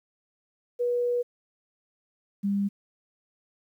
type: tone pair in turn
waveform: sine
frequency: 485.4 / 200.1 Hz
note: B4 / G3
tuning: -30 / +36 cents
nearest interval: octave + minor third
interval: 1534 cents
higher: first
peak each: -23 dBFS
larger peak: neither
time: 0.79-1.23 / 2.43-2.69 s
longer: first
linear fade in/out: 20 ms
effects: 10-bit